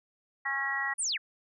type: harmonic tone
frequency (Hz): 273.9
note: C#4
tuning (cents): -21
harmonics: 3 / 4 / 5 / 6 / 7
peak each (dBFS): -38 / -38 / -41 / -41 / -30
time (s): 0.45-0.94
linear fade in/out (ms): 10
type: linear sweep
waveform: sine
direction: down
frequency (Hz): 9900 to 1382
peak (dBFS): -28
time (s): 0.98-1.18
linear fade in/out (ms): 20
effects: none